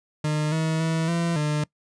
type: tone with pitch steps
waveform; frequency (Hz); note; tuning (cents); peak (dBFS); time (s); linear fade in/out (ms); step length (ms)
40% pulse; 151.9 / 159.7 / 162.1 / 169.2 / 150; D#3 / D#3 / E3 / E3 / D3; -41 / +45 / -29 / +45 / +37; -21; 0.24-1.64; 5; 280
effects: noise-tail reverb RT60 0.1 s tail -22 dB re dry + resampled to 22050 Hz